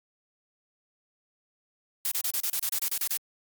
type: noise bursts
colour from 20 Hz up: blue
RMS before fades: -28 dBFS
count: 12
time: 2.05-3.171 s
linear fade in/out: 2 ms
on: 65 ms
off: 31 ms
effects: Opus 48 kbps

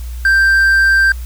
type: tone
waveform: triangle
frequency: 1573 Hz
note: G6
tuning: 6 cents sharp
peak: -6 dBFS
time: 0.25-1.12 s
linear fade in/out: 2 ms
effects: added 60 Hz sine -22 dBFS peak until 1.25 s + white hiss -41 dBFS RMS until 1.25 s

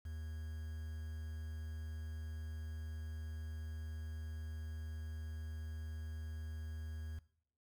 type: tone with quantisation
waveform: triangle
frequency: 78.5 Hz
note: D#2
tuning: 16 cents sharp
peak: -40 dBFS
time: 0.05-7.19 s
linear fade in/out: 5 ms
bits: 10
effects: noise-tail reverb RT60 0.6 s tail -18 dB re dry

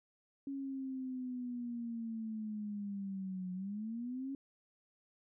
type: linear two-way sweep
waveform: sine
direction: down then up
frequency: 277.2 to 181.4 to 277.2 Hz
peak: -38 dBFS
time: 0.47-4.35 s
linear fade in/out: 2 ms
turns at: 3.53 s
effects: none

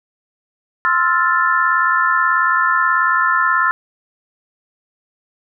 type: chord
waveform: sine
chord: F major seventh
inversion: second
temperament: equal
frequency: 1046.5 / 1318.5 / 1396.9 / 1760 Hz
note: C6 / E6 / F6 / A6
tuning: 0 / 0 / 0 / 0 cents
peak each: -18 dBFS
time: 0.85-3.71 s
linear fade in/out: 0 ms
effects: none

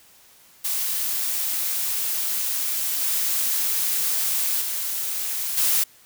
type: noise with level steps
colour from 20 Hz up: blue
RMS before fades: -25 / -23 / -27 / -20 dBFS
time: 0.64-5.84 s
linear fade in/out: 10 ms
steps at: 3.01 / 4.61 / 5.57 s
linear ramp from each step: 10 ms
effects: white hiss -53 dBFS RMS until 6.05 s

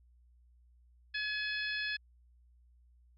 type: harmonic tone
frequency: 849 Hz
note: G#5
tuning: 38 cents sharp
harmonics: 2 / 3 / 4 / 5 / 6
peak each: -36 / -40 / -42 / -44 / -46 dBFS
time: 1.14-1.97 s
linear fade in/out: 10 ms
effects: added 60 Hz sine -61 dBFS peak until 3.17 s

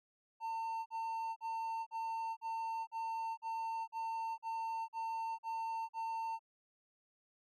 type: tone bursts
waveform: triangle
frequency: 903 Hz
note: A5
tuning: 45 cents sharp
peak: -35 dBFS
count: 12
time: 0.4-6.393 s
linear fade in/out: 50 ms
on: 460 ms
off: 43 ms
effects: none

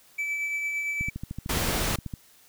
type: tone with tremolo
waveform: triangle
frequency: 2310 Hz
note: D7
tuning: 29 cents flat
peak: -24 dBFS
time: 0.18-1.1 s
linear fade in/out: 10 ms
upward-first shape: triangle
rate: 8.8 Hz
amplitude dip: 35%
type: click train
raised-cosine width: 5 ms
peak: -21 dBFS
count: 16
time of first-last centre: 1.01-2.138 s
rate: 13.3 Hz
type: noise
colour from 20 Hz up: pink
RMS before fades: -27 dBFS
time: 1.49-1.96 s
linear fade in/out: 5 ms
effects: white hiss -57 dBFS RMS until 2.48 s

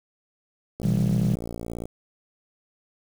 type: click train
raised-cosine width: 2 ms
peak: -20 dBFS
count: 62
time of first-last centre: 0.8-1.855 s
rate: 57.8 Hz
type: chord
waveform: sine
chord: E minor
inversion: second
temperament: just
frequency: 123.61 / 164.81 / 197.78 Hz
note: B2 / E3 / G3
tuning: +2 / 0 / +16 cents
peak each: -24 dBFS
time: 0.83-1.35 s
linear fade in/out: 5 ms
effects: 7-bit

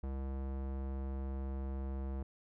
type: tone with low-pass filter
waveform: square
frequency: 67 Hz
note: C2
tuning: 42 cents sharp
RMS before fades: -39 dBFS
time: 0.03-2.23 s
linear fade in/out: 5 ms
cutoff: 900 Hz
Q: 0.68
effects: none

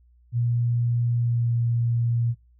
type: tone with pitch glide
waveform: sine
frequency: 119.3 to 117.93 Hz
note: A#2 to A#2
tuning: +41 to +21 cents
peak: -20 dBFS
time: 0.32-2.35 s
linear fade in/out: 50 ms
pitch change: -20 cents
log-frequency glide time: 1.14-1.52 s
effects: noise-tail reverb RT60 0.3 s tail -24 dB re dry + added 60 Hz sine -54 dBFS peak until 2.59 s

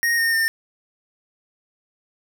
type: tone with pitch steps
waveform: square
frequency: 1864.7 / 1835.8 / 1807.4 Hz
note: A#6 / A#6 / A6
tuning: 0 / -27 / +46 cents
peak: -18 dBFS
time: 0.03-0.48 s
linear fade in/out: 0 ms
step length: 150 ms
effects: none

